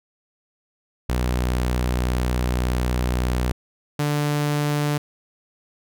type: tone pair in turn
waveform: sawtooth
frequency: 61.74 / 147.18 Hz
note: B1 / D3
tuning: 0 / +4 cents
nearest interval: octave + minor third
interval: 1504 cents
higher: second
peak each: -16 dBFS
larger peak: neither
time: 1.09-3.52 / 3.99-4.98 s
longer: first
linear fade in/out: 5 ms
effects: none